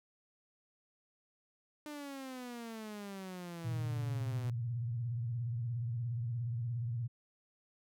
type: exponential sweep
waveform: sawtooth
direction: down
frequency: 301.9 to 123.5 Hz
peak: -39 dBFS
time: 1.86-4.5 s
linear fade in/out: 0 ms
type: tone with vibrato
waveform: sine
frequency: 118.2 Hz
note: A#2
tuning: 24 cents sharp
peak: -34 dBFS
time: 3.64-7.08 s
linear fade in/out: 20 ms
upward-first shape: sine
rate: 17 Hz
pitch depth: 100 cents each way
effects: none